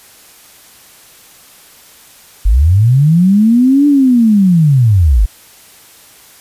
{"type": "linear two-way sweep", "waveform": "sine", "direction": "up then down", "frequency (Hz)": [43.12, 293.7, 43.12], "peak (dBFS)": -5, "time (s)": [2.45, 5.26], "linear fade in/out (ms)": 10, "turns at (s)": 3.87, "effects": ["white hiss -41 dBFS RMS until 6.4 s", "resampled to 32000 Hz"]}